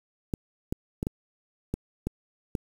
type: clicks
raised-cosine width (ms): 3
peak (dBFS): -15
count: 7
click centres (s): 0.338 / 0.725 / 1.029 / 1.069 / 1.74 / 2.07 / 2.552
effects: 7-bit